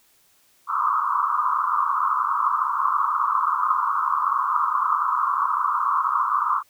pink band-pass noise, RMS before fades -22 dBFS, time 0.67-6.63 s, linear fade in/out 50 ms, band 1000 to 1300 Hz, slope 96 dB/octave, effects white hiss -60 dBFS RMS until 6.69 s

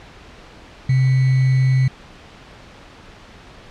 sine tone with sample-and-hold, 130.81 Hz, C3, in tune, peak -12 dBFS, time 0.89-1.88 s, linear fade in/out 5 ms, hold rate 2100 Hz, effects pink hiss -42 dBFS RMS until 3.7 s + low-pass 4000 Hz 12 dB/octave

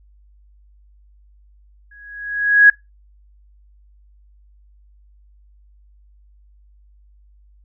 sine tone with exponential growth, 1661.2 Hz, G#6, in tune, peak -3 dBFS, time 1.91-2.7 s, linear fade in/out 5 ms, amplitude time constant 170 ms, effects noise-tail reverb RT60 0.2 s tail -22 dB re dry + added 50 Hz sine -48 dBFS peak until 7.64 s

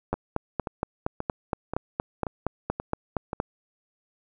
two click trains, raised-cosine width 1 ms, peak -11 / -16 dBFS, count 15 / 7, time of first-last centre 0.13-3.401 / 0.14-3.331 s, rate 4.28 / 1.88 Hz, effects none

